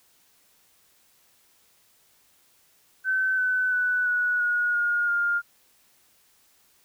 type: tone with pitch steps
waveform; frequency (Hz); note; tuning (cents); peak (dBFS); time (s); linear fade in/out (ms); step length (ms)
sine; 1530 / 1508.9 / 1488.2 / 1467.7 / 1447.5 / 1427.5 / 1407.9; G6 / F#6 / F#6 / F#6 / F#6 / F6 / F6; -42 / +34 / +10 / -14 / -38 / +37 / +14; -21; 3.04-5.42; 50; 340
effects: white hiss -62 dBFS RMS until 6.84 s